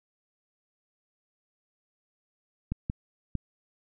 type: clicks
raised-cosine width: 5 ms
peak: -17 dBFS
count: 3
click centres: 2.72 / 2.899 / 3.353 s
effects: none